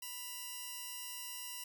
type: tone pair together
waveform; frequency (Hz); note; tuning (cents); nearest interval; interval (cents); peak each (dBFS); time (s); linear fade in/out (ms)
5% pulse; 989.4 / 2788; B5 / F7; +3 / -4; octave + tritone; 1793; -36 / -35; 0.02-1.64; 5
effects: none